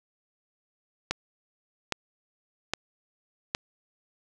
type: click train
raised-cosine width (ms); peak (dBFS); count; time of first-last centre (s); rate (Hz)
0.2; -9; 4; 1.11-3.549; 1.23
effects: none